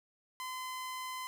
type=tone; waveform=sawtooth; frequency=1025 Hz; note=C6; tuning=36 cents flat; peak=-35 dBFS; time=0.4-1.27 s; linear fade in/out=0 ms; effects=none